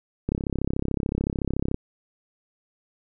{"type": "click train", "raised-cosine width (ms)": 3, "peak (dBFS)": -12, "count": 50, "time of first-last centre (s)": [0.29, 1.744], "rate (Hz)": 33.7, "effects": []}